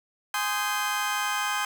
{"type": "chord", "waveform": "30% pulse", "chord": "Ab major seventh", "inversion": "none", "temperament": "just", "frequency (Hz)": [830.6, 1038.3, 1245.9, 1557.4], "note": ["Ab5", "C6", "Eb6", "G6"], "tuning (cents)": [0, -14, 2, -12], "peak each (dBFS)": -29, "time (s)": [0.34, 1.65], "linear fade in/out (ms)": 2, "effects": []}